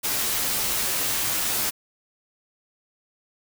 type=noise with comb filter; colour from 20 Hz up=white; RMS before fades=-25 dBFS; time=0.03-1.71 s; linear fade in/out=20 ms; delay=12 ms; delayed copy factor=-0.6; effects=none